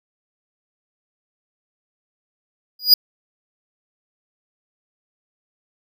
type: tone with exponential growth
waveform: square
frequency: 4899 Hz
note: D#8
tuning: 28 cents flat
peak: -4 dBFS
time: 2.79-2.94 s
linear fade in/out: 5 ms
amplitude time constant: 31 ms
effects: none